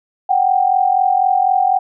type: tone pair together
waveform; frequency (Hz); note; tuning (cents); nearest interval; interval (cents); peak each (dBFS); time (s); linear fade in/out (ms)
sine; 740 / 784; F#5 / G5; 0 / 0; minor second; 100; -14; 0.29-1.79; 10
effects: none